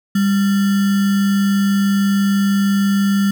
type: tone with sample-and-hold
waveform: sine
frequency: 198.8 Hz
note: G3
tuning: 25 cents sharp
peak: -12 dBFS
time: 0.15-3.31 s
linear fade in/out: 5 ms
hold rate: 1575 Hz
effects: none